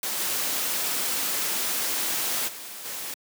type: noise with level steps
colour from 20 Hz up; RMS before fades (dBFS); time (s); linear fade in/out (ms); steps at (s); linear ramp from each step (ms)
white; -29 / -27 / -39 / -34; 0.03-3.14; 2; 0.19 / 2.47 / 2.84; 20
effects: high-pass 200 Hz 12 dB/octave